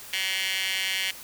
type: tone with high-pass filter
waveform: 15% pulse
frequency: 190 Hz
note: F#3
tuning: 46 cents sharp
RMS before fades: -28 dBFS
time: 0.13-1.11 s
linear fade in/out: 2 ms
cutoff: 2500 Hz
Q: 4.6
effects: white hiss -43 dBFS RMS until 1.23 s